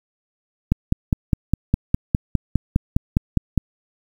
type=click train; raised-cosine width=5 ms; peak=-3 dBFS; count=15; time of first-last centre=0.72-3.577 s; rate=4.9 Hz; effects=7-bit